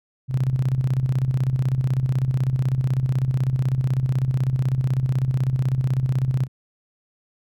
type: tone with tremolo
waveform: sine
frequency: 130 Hz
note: C3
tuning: 11 cents flat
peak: -16 dBFS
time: 0.28-6.48 s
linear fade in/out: 50 ms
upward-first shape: square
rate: 16 Hz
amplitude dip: 60%
effects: none